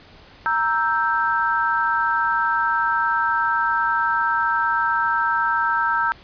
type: chord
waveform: sine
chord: E diminished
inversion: second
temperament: equal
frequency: 932.3 / 1318.5 / 1568 Hz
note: Bb5 / E6 / G6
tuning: 0 / 0 / 0 cents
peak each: -22 dBFS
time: 0.46-6.12 s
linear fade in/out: 0 ms
effects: pink hiss -47 dBFS RMS until 6.23 s + resampled to 11025 Hz